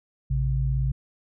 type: tone pair together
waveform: sine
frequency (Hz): 56.68 / 133.6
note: A#1 / C3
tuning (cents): -48 / +36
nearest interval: octave + minor third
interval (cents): 1484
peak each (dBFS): -24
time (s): 0.3-0.92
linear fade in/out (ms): 10
effects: none